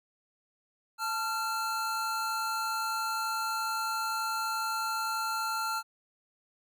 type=tone pair together; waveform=square; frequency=880 / 1375.8 Hz; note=A5 / F6; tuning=0 / -26 cents; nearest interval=minor sixth; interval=774 cents; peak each=-36 / -32 dBFS; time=0.98-5.83 s; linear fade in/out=50 ms; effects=none